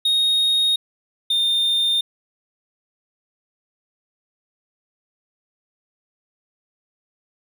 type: tone pair in turn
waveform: triangle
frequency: 3729 / 3627 Hz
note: A#7 / A#7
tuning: 0 / -48 cents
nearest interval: unison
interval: 48 cents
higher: first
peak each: -14 / -15 dBFS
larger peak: first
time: 0.05-0.76 / 1.3-2.01 s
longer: neither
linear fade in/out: 5 ms
effects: none